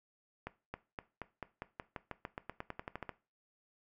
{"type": "accelerating click train", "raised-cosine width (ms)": 0.5, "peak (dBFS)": -25, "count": 19, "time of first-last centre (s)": [0.47, 3.093], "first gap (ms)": 270, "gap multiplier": 0.92, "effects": ["noise-tail reverb RT60 0.3 s tail -17 dB re dry"]}